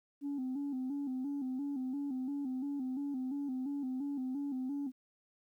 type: tone with vibrato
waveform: sine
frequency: 270.3 Hz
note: C#4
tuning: 44 cents flat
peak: -33 dBFS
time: 0.21-4.92 s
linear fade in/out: 50 ms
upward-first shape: square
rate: 2.9 Hz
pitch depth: 85 cents each way
effects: tanh soft clip ceiling -32 dBFS + 12-bit